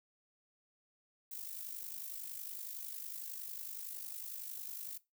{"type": "noise with amplitude modulation", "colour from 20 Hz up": "violet", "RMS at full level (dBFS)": -42, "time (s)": [1.31, 4.98], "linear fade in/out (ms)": 10, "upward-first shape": "sine", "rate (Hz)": 50.9, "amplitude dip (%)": 65, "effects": ["noise-tail reverb RT60 0.2 s tail -18 dB re dry"]}